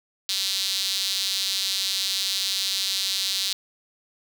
sawtooth tone with high-pass filter, 193.6 Hz, G3, 21 cents flat, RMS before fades -26 dBFS, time 0.29-3.53 s, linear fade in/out 0 ms, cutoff 4000 Hz, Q 3.7, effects none

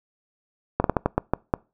slowing click train, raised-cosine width 1 ms, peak -5 dBFS, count 8, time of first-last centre 0.8-1.538 s, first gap 42 ms, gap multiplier 1.3, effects noise-tail reverb RT60 0.3 s tail -25 dB re dry

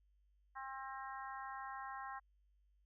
harmonic tone, 266.7 Hz, C4, 33 cents sharp, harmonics 3 / 4 / 5 / 6 / 7, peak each -49 / -48 / -53 / -54 / -55 dBFS, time 0.55-2.2 s, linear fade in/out 20 ms, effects added 50 Hz sine -70 dBFS peak until 2.85 s

